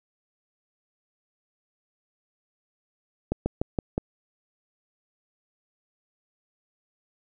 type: slowing click train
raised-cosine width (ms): 2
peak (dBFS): -11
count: 5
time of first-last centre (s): 3.32-3.979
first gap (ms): 140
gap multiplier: 1.11
effects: none